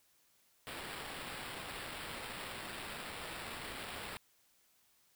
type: noise with sample-and-hold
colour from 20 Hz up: blue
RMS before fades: -45 dBFS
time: 0.67-4.17 s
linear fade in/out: 0 ms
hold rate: 6300 Hz
effects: white hiss -71 dBFS RMS until 5.15 s